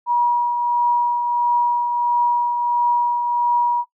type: tone with tremolo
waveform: sine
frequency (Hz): 960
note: B5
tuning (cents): -49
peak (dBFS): -13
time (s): 0.06-3.85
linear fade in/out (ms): 50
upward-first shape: triangle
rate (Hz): 1.5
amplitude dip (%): 45
effects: noise-tail reverb RT60 0.1 s tail -18 dB re dry